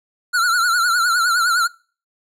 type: tone with vibrato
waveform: square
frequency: 1404 Hz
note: F6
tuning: 9 cents sharp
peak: -15 dBFS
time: 0.33-1.68 s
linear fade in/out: 20 ms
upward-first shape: triangle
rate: 9.8 Hz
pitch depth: 110 cents each way
effects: noise-tail reverb RT60 0.4 s tail -24 dB re dry + low-pass 12000 Hz 12 dB/octave